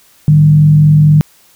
sine tone with frequency modulation, 151.4 Hz, D#3, 47 cents flat, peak -3 dBFS, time 0.28-1.21 s, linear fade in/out 0 ms, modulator 44.3 Hz, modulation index 0.34, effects white hiss -47 dBFS RMS until 1.55 s

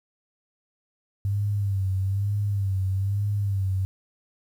sine tone with vibrato, 98.7 Hz, G2, 12 cents sharp, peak -22 dBFS, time 1.25-3.85 s, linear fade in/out 0 ms, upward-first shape sine, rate 1.1 Hz, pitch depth 69 cents each way, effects 9-bit

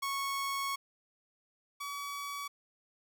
sawtooth tone pair in turn, 1104 / 1137.7 Hz, C#6 / C#6, -7 / +45 cents, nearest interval minor second, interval 52 cents, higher second, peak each -29 / -34 dBFS, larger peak first, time 0.02-0.76 / 1.8-2.48 s, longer first, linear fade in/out 10 ms, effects none

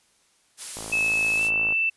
blue noise, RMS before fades -32 dBFS, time 0.57-1.51 s, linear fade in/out 50 ms
click train, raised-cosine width 1 ms, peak -23 dBFS, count 53, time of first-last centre 0.77-1.724 s, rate 54.5 Hz
sine tone with pitch glide, 2600 to 2658 Hz, E7 to E7, -24 to +14 cents, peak -20 dBFS, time 0.92-1.9 s, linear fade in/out 10 ms, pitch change +38 cents, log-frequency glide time 1.36-1.42 s
effects white hiss -63 dBFS RMS until 1.96 s + resampled to 24000 Hz

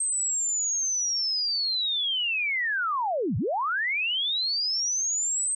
sine linear two-way sweep, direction down then up, 8372 to 86.6 to 8372 Hz, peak -24 dBFS, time 0-5.55 s, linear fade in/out 5 ms, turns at 3.37 s, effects none

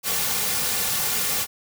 white noise with comb filter, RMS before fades -24 dBFS, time 0.03-1.47 s, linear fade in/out 50 ms, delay 3.1 ms, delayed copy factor -0.65, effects none

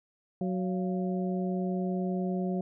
harmonic tone with a mistuned harmonic, 185 Hz, F#3, in tune, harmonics 1 / 2 / 3 / 4, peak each -29 / -35 / -40 / -40 dBFS, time 0.41-2.61 s, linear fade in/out 2 ms, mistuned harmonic 4, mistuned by -110 cents, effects none

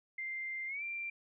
sine tone with pitch glide, 2093 to 2363 Hz, C7 to D7, 0 to +10 cents, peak -37 dBFS, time 0.18-1.1 s, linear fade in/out 5 ms, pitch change +210 cents, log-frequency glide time 0.67-0.83 s, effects none

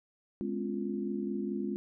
sine chord, C# dominant seventh, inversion second, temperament equal with one note detuned, 207.7 / 252.9 / 277.2 / 349.2 Hz, G#3 / B3 / C#4 / E#4, 0 / +41 / 0 / 0 cents, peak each -35 / -39 / -39 / -37 dBFS, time 0.41-1.76 s, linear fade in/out 0 ms, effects none

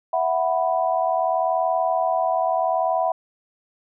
sine chord, E suspended second, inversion none, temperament equal, 659.3 / 740 / 987.8 Hz, E5 / F#5 / B5, 0 / 0 / 0 cents, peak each -22 / -22 / -26 dBFS, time 0.13-3.12 s, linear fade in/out 5 ms, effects none

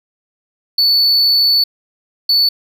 triangle tone bursts at uneven times, 4467 Hz, C#8, 12 cents sharp, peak -8 dBFS, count 2, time 0.78-1.64 / 2.29-2.49 s, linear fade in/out 5 ms, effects none

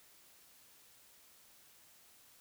silence, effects white hiss -63 dBFS RMS until 2.4 s

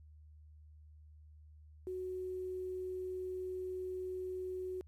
sine tone with quantisation, 369.6 Hz, F#4, 2 cents flat, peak -38 dBFS, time 1.87-4.81 s, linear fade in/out 0 ms, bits 11, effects added 76 Hz sine -55 dBFS peak until 4.87 s + resampled to 32000 Hz

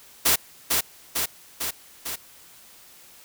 white noise with echo, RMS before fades -19 dBFS, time 0.25-0.36 s, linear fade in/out 10 ms, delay 450 ms, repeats 4, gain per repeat -3 dB, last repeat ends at 2.16 s, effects white hiss -50 dBFS RMS until 3.24 s

